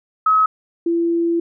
sine tone pair in turn, 1280 / 337.7 Hz, D#6 / E4, +49 / +42 cents, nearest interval octave + major seventh, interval 2307 cents, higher first, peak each -11 / -15 dBFS, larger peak first, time 0.26-0.46 / 0.86-1.4 s, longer second, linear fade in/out 5 ms, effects none

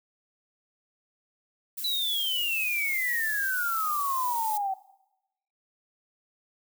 violet noise, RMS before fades -35 dBFS, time 1.77-4.58 s, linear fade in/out 10 ms
sine exponential sweep, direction down, 4005 to 756 Hz, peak -26 dBFS, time 1.84-4.74 s, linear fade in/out 5 ms
effects noise-tail reverb RT60 0.9 s tail -19 dB re dry

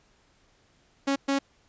sawtooth tone bursts at uneven times, 275.9 Hz, C#4, 8 cents flat, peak -19 dBFS, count 2, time 1.07-1.16 / 1.28-1.39 s, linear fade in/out 10 ms, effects pink hiss -64 dBFS RMS until 1.68 s + resampled to 16000 Hz

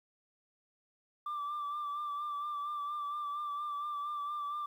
sine tone with vibrato, 1174.7 Hz, D6, in tune, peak -33 dBFS, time 1.26-4.66 s, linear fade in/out 5 ms, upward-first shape sine, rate 4.3 Hz, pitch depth 34 cents each way, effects tanh soft clip ceiling -33 dBFS + 11-bit

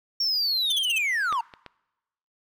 triangle linear sweep, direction down, 5550 to 880 Hz, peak -21 dBFS, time 0.2-1.41 s, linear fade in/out 5 ms
sawtooth tone bursts, 3100 Hz, G7, 20 cents flat, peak -22 dBFS, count 5, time 0.7-0.984 s, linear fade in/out 5 ms, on 24 ms, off 41 ms
clicks, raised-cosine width 0.3 ms, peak -16 / -26 / -23 dBFS, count 3, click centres 1.326 / 1.538 / 1.663 s
effects noise-tail reverb RT60 1.0 s tail -26 dB re dry

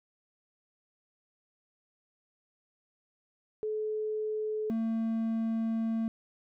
sine / triangle tone pair in turn, 430 / 225 Hz, A4 / A3, -40 / +39 cents, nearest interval major seventh, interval 1121 cents, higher first, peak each -30 / -26 dBFS, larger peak second, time 3.63-4.7 / 4.7-6.08 s, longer second, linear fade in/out 0 ms, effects none

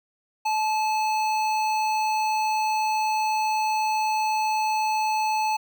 square tone with notch filter, 866 Hz, A5, 28 cents flat, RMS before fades -24 dBFS, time 0.45-5.57 s, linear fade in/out 10 ms, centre 11000 Hz, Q 0.71, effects none

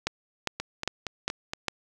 two click trains, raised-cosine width 0.2 ms, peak -14 / -9 dBFS, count 5 / 5, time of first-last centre 0.6-1.535 / 0.07-1.683 s, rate 4.28 / 2.48 Hz, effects none

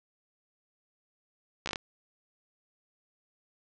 slowing click train, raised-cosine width 0.2 ms, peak -15 dBFS, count 6, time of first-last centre 1.66-1.758 s, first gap 14 ms, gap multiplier 1.17, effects low-pass 7000 Hz 12 dB/octave

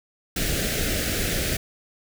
pink band-stop noise, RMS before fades -25 dBFS, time 0.36-1.57 s, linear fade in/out 5 ms, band 690 to 1400 Hz, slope 48 dB/octave, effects none

